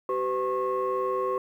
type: tone cluster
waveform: sine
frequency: 383.3 / 506 / 1088 Hz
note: G4 / B4 / C#6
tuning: -39 / +42 / -33 cents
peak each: -28 / -28 / -28 dBFS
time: 0.09-1.38 s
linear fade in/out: 2 ms
effects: tanh soft clip ceiling -19 dBFS + 10-bit